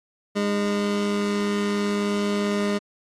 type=tone pair together; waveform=25% pulse; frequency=204.3 / 306.6 Hz; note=G#3 / D#4; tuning=-28 / -25 cents; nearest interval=perfect fifth; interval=703 cents; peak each=-18 / -30 dBFS; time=0.35-2.79 s; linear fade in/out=20 ms; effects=low-pass 7000 Hz 12 dB/octave + AAC 64 kbps